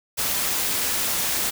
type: noise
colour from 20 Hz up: white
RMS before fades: -24 dBFS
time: 0.17-1.51 s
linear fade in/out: 20 ms
effects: none